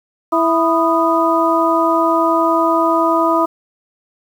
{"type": "harmonic tone with a mistuned harmonic", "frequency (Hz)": 330, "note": "E4", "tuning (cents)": 2, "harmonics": [1, 2, 3, 4], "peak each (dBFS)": [-17, -17, -17, -17], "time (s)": [0.32, 3.46], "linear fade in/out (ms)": 10, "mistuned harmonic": 4, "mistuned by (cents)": -110, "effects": ["7-bit"]}